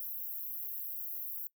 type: high-pass noise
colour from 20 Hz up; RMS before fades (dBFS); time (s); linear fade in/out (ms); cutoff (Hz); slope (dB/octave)
pink; -40; 0-1.47; 0; 12000; 96
effects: noise-tail reverb RT60 0.1 s tail -21 dB re dry